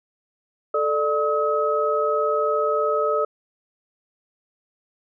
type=tone cluster; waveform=sine; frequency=438.1 / 595 / 1277 Hz; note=A4 / D5 / D#6; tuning=-7 / +22 / +45 cents; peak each=-23 dBFS; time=0.74-3.25 s; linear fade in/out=5 ms; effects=none